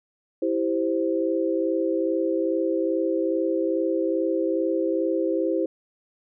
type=chord; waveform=sine; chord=C major; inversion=first; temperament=equal; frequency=329.6 / 392 / 523.3 Hz; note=E4 / G4 / C5; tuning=0 / 0 / 0 cents; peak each=-24 / -27 / -26 dBFS; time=0.42-5.66 s; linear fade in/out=5 ms; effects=none